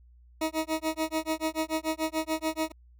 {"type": "tone with tremolo", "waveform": "20% pulse", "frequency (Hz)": 317, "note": "D#4", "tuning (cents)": 32, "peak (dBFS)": -20, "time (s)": [0.41, 2.72], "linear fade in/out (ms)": 5, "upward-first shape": "sine", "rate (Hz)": 6.9, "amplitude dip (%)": 100, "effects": ["added 60 Hz sine -53 dBFS peak until 2.99 s"]}